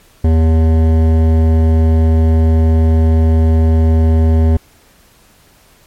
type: tone with hard clipping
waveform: sine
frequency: 80.4 Hz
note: E2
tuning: 43 cents flat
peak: -9 dBFS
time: 0.24-4.57 s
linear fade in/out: 5 ms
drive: 14 dB
effects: pink hiss -48 dBFS RMS until 5.86 s + MP3 64 kbps